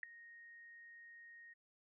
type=tone with ADSR envelope; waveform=sine; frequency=1864.7 Hz; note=A#6; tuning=in tune; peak=-34 dBFS; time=0.03-1.54 s; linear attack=3 ms; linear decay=3 ms; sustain=-21 dB; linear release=15 ms; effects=none